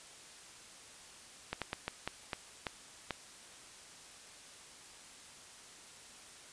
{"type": "slowing click train", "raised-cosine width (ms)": 0.3, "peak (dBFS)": -19, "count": 8, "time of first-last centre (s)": [1.53, 3.107], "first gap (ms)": 87, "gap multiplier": 1.31, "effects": ["white hiss -54 dBFS RMS until 6.52 s", "resampled to 22050 Hz"]}